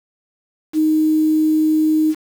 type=tone with quantisation; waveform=sine; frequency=311.1 Hz; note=D#4; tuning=in tune; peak=-12 dBFS; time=0.73-2.15 s; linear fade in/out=50 ms; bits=6; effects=none